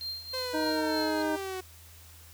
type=tone with tremolo; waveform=triangle; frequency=4186 Hz; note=C8; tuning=in tune; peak=-31 dBFS; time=0.01-1.22 s; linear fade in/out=0 ms; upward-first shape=triangle; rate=3.3 Hz; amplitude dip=80%
type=exponential sweep; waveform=sawtooth; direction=down; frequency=520 to 369.5 Hz; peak=-30 dBFS; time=0.33-1.61 s; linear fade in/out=10 ms
type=harmonic tone; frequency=311.1 Hz; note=D#4; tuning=in tune; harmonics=1 / 2 / 3 / 5; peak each=-30 / -33 / -35 / -37 dBFS; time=0.53-1.37 s; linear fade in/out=20 ms
effects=added 82 Hz sine -52 dBFS peak until 2.33 s + white hiss -54 dBFS RMS until 2.33 s